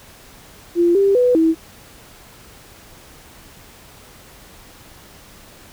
sine tone with pitch steps, 344.8 / 395.5 / 494.8 / 324 Hz, F4 / G4 / B4 / E4, -22 / +15 / +3 / -30 cents, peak -11 dBFS, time 0.75-1.55 s, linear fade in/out 50 ms, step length 200 ms, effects pink hiss -44 dBFS RMS until 5.72 s

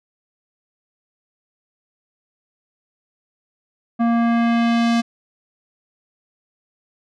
square tone with low-pass filter sweep, 233.1 Hz, A#3, in tune, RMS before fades -17 dBFS, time 3.99-5.02 s, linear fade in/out 20 ms, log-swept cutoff 1100 to 5600 Hz, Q 1, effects none

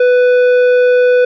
sine tone with tanh clipping, 496.2 Hz, B4, 8 cents sharp, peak -8 dBFS, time 0-1.25 s, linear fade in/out 5 ms, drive 10 dB, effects none

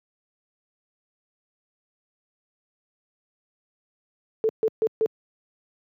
sine tone bursts, 441 Hz, A4, 4 cents sharp, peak -18 dBFS, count 4, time 4.44-5.06 s, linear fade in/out 0 ms, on 50 ms, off 140 ms, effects high-pass 150 Hz 12 dB/octave

